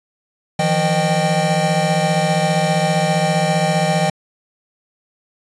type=tone cluster; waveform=square; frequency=158.3 / 173.4 / 614 / 784 Hz; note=D#3 / F3 / D#5 / G5; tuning=+30 / -12 / -23 / 0 cents; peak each=-21 dBFS; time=0.59-4.1 s; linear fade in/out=5 ms; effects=resampled to 22050 Hz